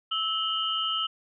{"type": "tone cluster", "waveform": "sine", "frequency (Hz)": [1307, 2880, 3092], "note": ["E6", "F#7", "G7"], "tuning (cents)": [-15, -47, -24], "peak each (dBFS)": -30, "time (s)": [0.11, 1.07], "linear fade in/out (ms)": 10, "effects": []}